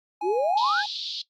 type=tone with vibrato; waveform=triangle; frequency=830.6 Hz; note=G#5; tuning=in tune; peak=-26 dBFS; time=0.21-0.86 s; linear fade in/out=5 ms; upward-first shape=sine; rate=3.2 Hz; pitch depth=26 cents each way
type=exponential sweep; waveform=sine; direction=up; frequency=326.2 to 1748 Hz; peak=-21 dBFS; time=0.22-0.84 s; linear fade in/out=50 ms
type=band-pass noise; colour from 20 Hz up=white; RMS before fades=-33 dBFS; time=0.57-1.22 s; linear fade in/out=5 ms; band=3400 to 4500 Hz; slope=48 dB/octave
effects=noise-tail reverb RT60 0.1 s tail -17 dB re dry + Opus 48 kbps